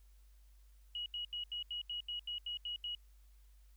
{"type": "tone bursts", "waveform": "sine", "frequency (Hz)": 2907, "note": "F#7", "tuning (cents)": -31, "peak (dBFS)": -38, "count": 11, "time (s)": [0.95, 2.95], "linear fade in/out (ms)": 2, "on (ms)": 110, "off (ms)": 79, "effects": ["added 50 Hz sine -59 dBFS peak until 3.76 s", "white hiss -75 dBFS RMS until 3.76 s"]}